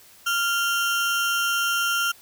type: tone pair together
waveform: 35% pulse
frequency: 1389 / 3120 Hz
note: F6 / G7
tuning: -10 / -9 cents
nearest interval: octave + major second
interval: 1401 cents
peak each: -20 / -27 dBFS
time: 0.26-2.12 s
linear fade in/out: 10 ms
effects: white hiss -51 dBFS RMS until 2.21 s